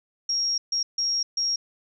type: tone bursts at uneven times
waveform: sine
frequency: 5588 Hz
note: F8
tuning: in tune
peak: -22 dBFS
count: 4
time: 0.29-0.58 / 0.72-0.83 / 0.98-1.23 / 1.37-1.56 s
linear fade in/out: 5 ms
effects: none